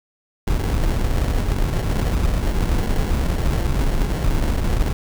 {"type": "noise with sample-and-hold", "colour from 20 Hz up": "brown", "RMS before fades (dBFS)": -19, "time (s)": [0.47, 4.93], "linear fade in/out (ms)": 5, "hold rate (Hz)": 1225, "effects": []}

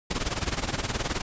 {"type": "noise with tremolo", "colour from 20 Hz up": "pink", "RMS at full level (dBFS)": -26, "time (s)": [0.1, 1.22], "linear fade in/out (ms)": 10, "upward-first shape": "sine", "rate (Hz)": 19, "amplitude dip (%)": 80, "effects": ["resampled to 16000 Hz"]}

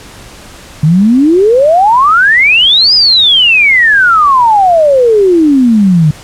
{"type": "exponential two-way sweep", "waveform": "sine", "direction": "up then down", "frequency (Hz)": [146.83, 5090, 146.83], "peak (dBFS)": -3, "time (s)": [0.83, 6.11], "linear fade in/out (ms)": 5, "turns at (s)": 2.94, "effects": ["pink hiss -32 dBFS RMS until 6.23 s", "low-pass 10000 Hz 12 dB/octave"]}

